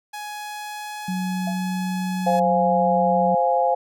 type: tone with pitch glide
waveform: sawtooth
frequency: 837 to 846.7 Hz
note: G#5 to G#5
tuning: +13 to +33 cents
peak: -27 dBFS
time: 0.13-2.4 s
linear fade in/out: 10 ms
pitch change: +20 cents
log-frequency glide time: 0.26-1.63 s
type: tone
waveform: sine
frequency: 184.5 Hz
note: F#3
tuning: 5 cents flat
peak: -23 dBFS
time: 1.08-3.35 s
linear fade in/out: 5 ms
type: tone with exponential decay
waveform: sine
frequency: 683 Hz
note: F5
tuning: 39 cents flat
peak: -25 dBFS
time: 1.47-1.62 s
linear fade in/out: 5 ms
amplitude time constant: 31 ms
type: chord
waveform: sine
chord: F minor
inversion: second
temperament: equal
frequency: 523.3 / 698.5 / 830.6 Hz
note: C5 / F5 / Ab5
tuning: 0 / 0 / 0 cents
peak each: -21 dBFS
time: 2.26-3.75 s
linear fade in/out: 10 ms
effects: none